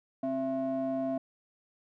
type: ring-modulated tone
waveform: triangle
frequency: 201.6 Hz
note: G3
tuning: 49 cents sharp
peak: -24 dBFS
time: 0.23-1.18 s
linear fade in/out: 5 ms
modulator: 466 Hz
effects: none